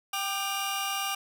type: tone cluster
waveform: sawtooth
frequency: 784 / 1197 / 2833 Hz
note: G5 / D6 / F7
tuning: 0 / +33 / +24 cents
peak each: -30 dBFS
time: 0.13-1.15 s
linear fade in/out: 5 ms
effects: none